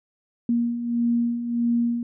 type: beating tone pair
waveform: sine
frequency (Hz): 235 / 236.6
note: A#3 / A#3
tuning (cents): +14 / +26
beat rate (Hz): 1.6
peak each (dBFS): -28 / -21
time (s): 0.49-2.03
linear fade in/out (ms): 2
effects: none